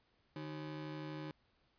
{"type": "ring-modulated tone", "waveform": "35% pulse", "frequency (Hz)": 230, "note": "A#3", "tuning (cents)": -23, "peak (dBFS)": -38, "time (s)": [0.36, 1.31], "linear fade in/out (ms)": 0, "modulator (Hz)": 78.9, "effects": ["pink hiss -75 dBFS RMS until 1.78 s", "resampled to 11025 Hz"]}